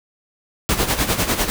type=noise with tremolo; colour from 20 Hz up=pink; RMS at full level=-17 dBFS; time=0.69-1.5 s; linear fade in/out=0 ms; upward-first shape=sine; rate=10 Hz; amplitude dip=70%; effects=none